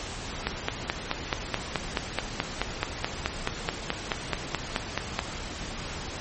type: click train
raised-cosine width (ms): 0.3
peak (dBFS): -8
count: 23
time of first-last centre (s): 0.47-5.191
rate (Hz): 4.66
effects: pink hiss -36 dBFS RMS until 6.2 s + MP3 32 kbps